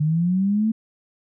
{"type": "linear sweep", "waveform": "sine", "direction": "up", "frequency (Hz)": [147.8, 224.8], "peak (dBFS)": -17, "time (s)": [0, 0.72], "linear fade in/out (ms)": 10, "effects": []}